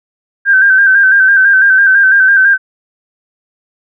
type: tone with vibrato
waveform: sine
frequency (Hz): 1567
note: G6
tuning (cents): -1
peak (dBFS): -4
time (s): 0.45-2.58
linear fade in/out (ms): 50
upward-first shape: square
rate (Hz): 6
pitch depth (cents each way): 41
effects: none